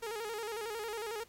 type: tone with vibrato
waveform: sawtooth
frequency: 440 Hz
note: A4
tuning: in tune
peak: -33 dBFS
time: 0.02-1.24 s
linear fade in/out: 10 ms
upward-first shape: square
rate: 11 Hz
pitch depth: 83 cents each way
effects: pink hiss -62 dBFS RMS until 1.28 s + MP3 64 kbps